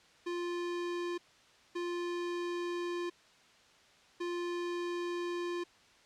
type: tone bursts at uneven times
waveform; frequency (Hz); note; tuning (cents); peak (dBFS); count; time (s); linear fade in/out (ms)
square; 349.2; F4; 0; -35; 3; 0.26-1.18 / 1.75-3.1 / 4.2-5.64; 10
effects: white hiss -62 dBFS RMS until 6.05 s + low-pass 5000 Hz 12 dB/octave